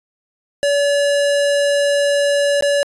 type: tone with dropouts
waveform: square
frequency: 571 Hz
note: D5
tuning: 49 cents flat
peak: -14 dBFS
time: 0.63-2.83 s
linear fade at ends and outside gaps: 0 ms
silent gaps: 2.609-2.624 s
effects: resampled to 24000 Hz